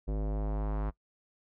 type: tone with low-pass filter sweep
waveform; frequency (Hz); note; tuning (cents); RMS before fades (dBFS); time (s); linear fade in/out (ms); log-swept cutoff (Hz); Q
square; 52; G#1; +3; -32; 0.07-0.91; 20; 490 to 1200; 1.4
effects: noise-tail reverb RT60 0.1 s tail -20 dB re dry